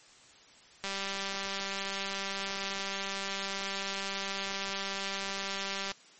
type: click train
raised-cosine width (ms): 0.2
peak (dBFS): -18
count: 996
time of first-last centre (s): 0.84-5.917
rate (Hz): 196
effects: white hiss -57 dBFS RMS until 6.19 s + MP3 32 kbps